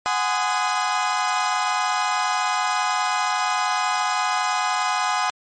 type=chord; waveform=35% pulse; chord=Ab dominant seventh; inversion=third; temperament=equal with one note detuned; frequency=740 / 830.6 / 1025.6 / 1244.5 Hz; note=Gb5 / Ab5 / C6 / Eb6; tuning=0 / 0 / -35 / 0 cents; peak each=-24 dBFS; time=0.06-5.3 s; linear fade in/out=0 ms; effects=low-pass 12000 Hz 12 dB/octave + MP3 32 kbps